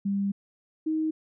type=tone pair in turn; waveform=sine; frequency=198.8 / 314.6 Hz; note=G3 / D#4; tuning=+25 / +19 cents; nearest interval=minor sixth; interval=794 cents; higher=second; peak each=-24 dBFS; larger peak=neither; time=0.05-0.32 / 0.86-1.11 s; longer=first; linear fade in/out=10 ms; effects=none